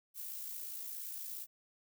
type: noise with amplitude modulation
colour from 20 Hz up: violet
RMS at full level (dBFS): -42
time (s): 0.14-1.47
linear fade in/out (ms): 50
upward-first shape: sine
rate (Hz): 57.2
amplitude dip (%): 40
effects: none